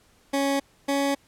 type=tone pair in turn; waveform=20% pulse; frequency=277.2 / 279.1 Hz; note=C#4 / C#4; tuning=0 / +12 cents; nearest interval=unison; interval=12 cents; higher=second; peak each=-17 dBFS; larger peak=neither; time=0.33-0.6 / 0.88-1.15 s; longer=neither; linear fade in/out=10 ms; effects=pink hiss -60 dBFS RMS until 1.27 s + low-pass 12000 Hz 12 dB/octave